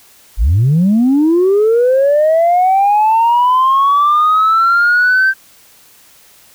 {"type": "linear sweep", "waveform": "sine", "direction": "up", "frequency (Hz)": [41.2, 1568], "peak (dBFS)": -6, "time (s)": [0.37, 5.34], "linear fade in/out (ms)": 50, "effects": ["tanh soft clip ceiling -5 dBFS", "white hiss -45 dBFS RMS until 6.54 s"]}